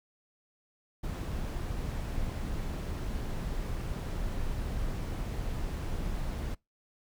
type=noise; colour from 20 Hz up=brown; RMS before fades=-34 dBFS; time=1.03-6.55 s; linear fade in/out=10 ms; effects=noise-tail reverb RT60 0.2 s tail -24 dB re dry